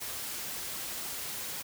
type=noise with flanger; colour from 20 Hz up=white; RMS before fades=-38 dBFS; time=0-1.63 s; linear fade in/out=20 ms; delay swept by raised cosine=1.7 to 7.2 ms; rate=3.8 Hz; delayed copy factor=-0.5; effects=none